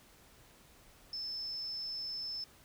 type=tone with amplitude modulation; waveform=sine; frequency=5260 Hz; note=E8; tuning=5 cents flat; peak=-36 dBFS; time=1.13-2.44 s; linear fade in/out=2 ms; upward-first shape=sine; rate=247 Hz; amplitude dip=30%; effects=pink hiss -61 dBFS RMS until 2.64 s